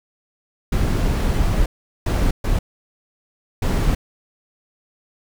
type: noise bursts at uneven times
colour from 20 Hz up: brown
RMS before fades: -18 dBFS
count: 4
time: 0.72-1.66 / 2.06-2.31 / 2.44-2.59 / 3.62-3.95 s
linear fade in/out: 5 ms
effects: none